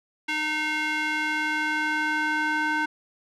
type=tone with band-pass filter sweep; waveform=square; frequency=306.4 Hz; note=D#4; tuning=27 cents flat; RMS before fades=-26 dBFS; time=0.28-2.86 s; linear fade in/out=10 ms; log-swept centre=2300 to 1400 Hz; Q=2.1; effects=none